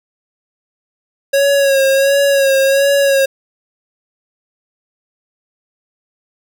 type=tone with vibrato; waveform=square; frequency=550 Hz; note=C#5; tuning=14 cents flat; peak=-10 dBFS; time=1.33-3.26 s; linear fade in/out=10 ms; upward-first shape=sine; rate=1.4 Hz; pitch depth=38 cents each way; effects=none